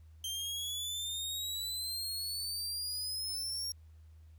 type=exponential sweep; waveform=sawtooth; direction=up; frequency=3136 to 5588 Hz; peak=-33 dBFS; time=0.24-3.72 s; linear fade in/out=2 ms; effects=added 79 Hz sine -53 dBFS peak until 4.38 s + pink hiss -75 dBFS RMS until 4.38 s